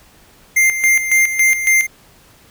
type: tone with tremolo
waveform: square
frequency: 2099 Hz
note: C7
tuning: 5 cents sharp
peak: -10 dBFS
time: 0.56-1.87 s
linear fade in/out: 10 ms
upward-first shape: square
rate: 3.6 Hz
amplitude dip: 65%
effects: pink hiss -48 dBFS RMS until 2.5 s